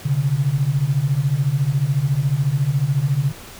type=beating tone pair; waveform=sine; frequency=130 / 144 Hz; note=C3 / D3; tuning=-11 / -34 cents; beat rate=14 Hz; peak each=-20 / -18 dBFS; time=0.05-3.32 s; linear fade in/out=10 ms; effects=pink hiss -39 dBFS RMS until 3.59 s